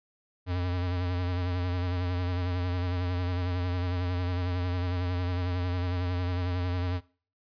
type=tone with vibrato; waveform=square; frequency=89.5 Hz; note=F2; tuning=43 cents sharp; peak=-28 dBFS; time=0.46-7.01 s; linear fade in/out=50 ms; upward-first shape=sine; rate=11 Hz; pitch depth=40 cents each way; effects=noise-tail reverb RT60 0.4 s tail -20 dB re dry + resampled to 11025 Hz